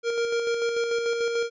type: tone with tremolo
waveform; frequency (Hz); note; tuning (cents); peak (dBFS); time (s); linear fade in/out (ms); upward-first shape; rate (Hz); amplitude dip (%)
square; 467.1; A#4; +3; -23; 0.03-1.5; 50; square; 6.8; 35
effects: resampled to 16000 Hz